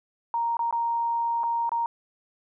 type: tone with dropouts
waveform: sine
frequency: 932.3 Hz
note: A#5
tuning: in tune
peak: -23 dBFS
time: 0.34-1.86 s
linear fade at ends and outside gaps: 1 ms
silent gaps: 0.569-0.592 / 0.71-0.726 / 1.434-1.438 / 1.693-1.718 s
effects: none